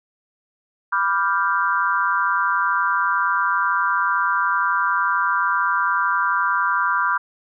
sine chord, G dominant seventh, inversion first, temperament equal, 987.8 / 1174.7 / 1396.9 / 1568 Hz, B5 / D6 / F6 / G6, 0 / 0 / 0 / 0 cents, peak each -23 / -22 / -22 / -24 dBFS, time 0.92-7.18 s, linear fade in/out 10 ms, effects none

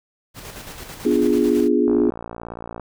pink noise with tremolo, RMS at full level -35 dBFS, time 0.34-1.69 s, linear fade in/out 50 ms, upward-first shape square, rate 9.1 Hz, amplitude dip 40%
sine chord, B diminished seventh, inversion none, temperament equal, 246.9 / 293.7 / 349.2 / 415.3 Hz, B3 / D4 / F4 / Ab4, 0 / 0 / 0 / 0 cents, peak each -20 dBFS, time 1.05-2.1 s, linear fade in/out 5 ms
click train, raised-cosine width 1 ms, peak -18 dBFS, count 54, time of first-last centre 1.88-2.797 s, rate 57.8 Hz
effects none

